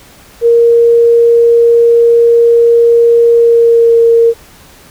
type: tone with pitch glide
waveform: sine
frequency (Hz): 467.8 to 462.4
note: A#4 to A#4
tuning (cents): +6 to -14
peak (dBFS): -3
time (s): 0.41-4.34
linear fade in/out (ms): 50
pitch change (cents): -20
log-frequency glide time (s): 3.32-3.99
effects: pink hiss -39 dBFS RMS until 4.9 s

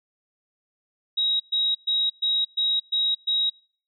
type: tone bursts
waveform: sine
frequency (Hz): 3811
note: A#7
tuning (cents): +38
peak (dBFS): -20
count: 7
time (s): 1.17-3.5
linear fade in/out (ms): 10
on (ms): 230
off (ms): 120
effects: noise-tail reverb RT60 0.5 s tail -26 dB re dry

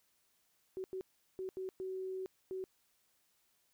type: tone bursts at uneven times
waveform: sine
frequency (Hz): 376.5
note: F#4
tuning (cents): +30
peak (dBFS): -38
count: 6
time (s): 0.77-0.84 / 0.93-1.01 / 1.39-1.49 / 1.57-1.69 / 1.8-2.26 / 2.51-2.64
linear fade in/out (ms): 0
effects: white hiss -75 dBFS RMS until 3.73 s

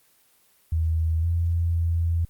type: tone with pitch steps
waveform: sine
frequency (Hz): 80.9 / 84.6 / 83.9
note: E2 / E2 / E2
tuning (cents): -32 / +45 / +31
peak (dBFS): -20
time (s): 0.72-2.25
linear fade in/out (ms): 5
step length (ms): 510
effects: white hiss -61 dBFS RMS until 2.29 s + Opus 24 kbps

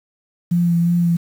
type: tone with vibrato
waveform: sine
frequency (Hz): 171.7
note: F3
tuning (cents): -29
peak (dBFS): -13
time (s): 0.51-1.17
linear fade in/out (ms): 10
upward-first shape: sine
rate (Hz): 2.8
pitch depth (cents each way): 21
effects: 7-bit

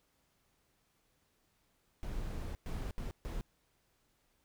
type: noise bursts at uneven times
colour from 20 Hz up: brown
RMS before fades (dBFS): -39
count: 4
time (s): 2.03-2.55 / 2.66-2.91 / 2.98-3.11 / 3.25-3.41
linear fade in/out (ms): 0
effects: pink hiss -75 dBFS RMS until 4.44 s

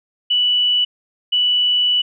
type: tone pair in turn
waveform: sine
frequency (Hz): 2960 / 2960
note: F#7 / F#7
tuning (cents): 0 / 0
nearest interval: unison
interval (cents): 0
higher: neither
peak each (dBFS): -13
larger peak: neither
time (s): 0.3-0.85 / 1.32-2.02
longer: second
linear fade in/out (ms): 10
effects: none

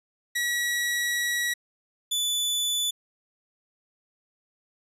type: tone pair in turn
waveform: sawtooth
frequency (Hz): 1925 / 3480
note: B6 / A7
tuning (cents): -45 / -20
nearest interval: minor seventh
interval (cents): 1025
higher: second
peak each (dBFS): -21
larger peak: neither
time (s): 0.35-1.54 / 2.11-2.91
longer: first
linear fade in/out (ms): 10
effects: resampled to 32000 Hz

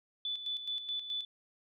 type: tone with tremolo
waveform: sine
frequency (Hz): 3482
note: A7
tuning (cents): -19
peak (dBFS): -33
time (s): 0.25-1.25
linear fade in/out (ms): 2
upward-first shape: square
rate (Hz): 4.7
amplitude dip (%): 60
effects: none

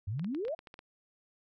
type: exponential sweep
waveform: sine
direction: up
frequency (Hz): 90 to 691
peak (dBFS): -32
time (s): 0.07-0.55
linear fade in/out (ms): 10
type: clicks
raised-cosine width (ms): 0.3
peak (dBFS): -32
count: 9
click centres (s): 0.195 / 0.245 / 0.348 / 0.451 / 0.482 / 0.591 / 0.672 / 0.741 / 0.791
effects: none

